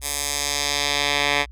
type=tone with band-pass filter sweep; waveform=10% pulse; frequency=143.7 Hz; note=D3; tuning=37 cents flat; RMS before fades=-23 dBFS; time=0.01-1.46 s; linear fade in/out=50 ms; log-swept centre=10000 to 2400 Hz; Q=1.1; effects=added 60 Hz sine -38 dBFS peak until 1.51 s